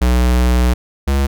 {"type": "tone pair in turn", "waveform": "square", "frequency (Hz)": [61.5, 68.83], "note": ["B1", "C#2"], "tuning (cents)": [-7, -12], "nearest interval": "major second", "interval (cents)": 195, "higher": "second", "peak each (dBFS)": [-11, -13], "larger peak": "first", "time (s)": [[0.01, 0.74], [1.07, 1.27]], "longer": "first", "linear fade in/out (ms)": 10, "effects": []}